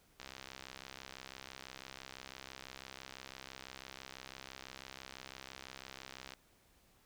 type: click train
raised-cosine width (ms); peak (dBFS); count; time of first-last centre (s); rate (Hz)
0.2; -29; 406; 0.2-6.336; 66
effects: pink hiss -69 dBFS RMS until 7.05 s